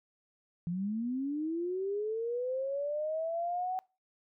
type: linear sweep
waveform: sine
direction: up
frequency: 166.7 to 754 Hz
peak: -31 dBFS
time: 0.67-3.79 s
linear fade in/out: 0 ms
effects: noise-tail reverb RT60 0.3 s tail -24 dB re dry